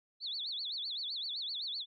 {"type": "tone with vibrato", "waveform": "sine", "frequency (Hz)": 3906, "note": "B7", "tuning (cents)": -20, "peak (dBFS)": -36, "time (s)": [0.2, 1.86], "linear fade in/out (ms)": 50, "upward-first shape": "sine", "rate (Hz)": 7.8, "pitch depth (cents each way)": 260, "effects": []}